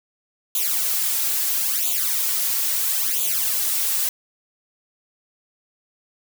blue noise with flanger, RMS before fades -22 dBFS, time 0.55-4.09 s, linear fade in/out 2 ms, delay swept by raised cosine 0.28 to 3.68 ms, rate 0.75 Hz, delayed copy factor +0.9, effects none

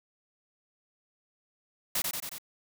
white noise with echo, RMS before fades -29 dBFS, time 1.95-2.02 s, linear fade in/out 5 ms, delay 91 ms, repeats 4, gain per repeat -3 dB, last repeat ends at 2.384 s, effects none

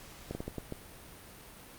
slowing click train, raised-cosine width 2 ms, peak -23 dBFS, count 6, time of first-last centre 0.31-0.724 s, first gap 40 ms, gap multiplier 1.37, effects pink hiss -51 dBFS RMS until 1.78 s + Opus 48 kbps

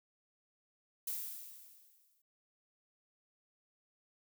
violet noise with exponential decay, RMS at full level -37 dBFS, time 1.07-2.22 s, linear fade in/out 5 ms, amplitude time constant 250 ms, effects none

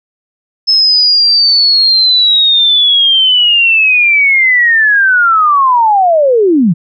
sine linear sweep, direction down, 5230 to 150 Hz, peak -5 dBFS, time 0.67-6.74 s, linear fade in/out 20 ms, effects none

